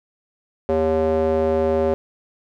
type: tone with band-pass filter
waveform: square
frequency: 79.5 Hz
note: D#2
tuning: 38 cents sharp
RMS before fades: -19 dBFS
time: 0.69-1.94 s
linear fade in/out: 0 ms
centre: 490 Hz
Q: 3.8
effects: none